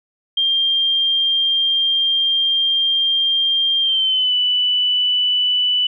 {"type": "tone with pitch glide", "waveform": "sine", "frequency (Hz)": [3192, 2978], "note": ["G7", "F#7"], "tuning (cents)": [31, 11], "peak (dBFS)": -14, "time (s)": [0.37, 5.87], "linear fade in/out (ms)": 5, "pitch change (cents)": -120, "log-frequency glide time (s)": [3.81, 4.34], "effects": []}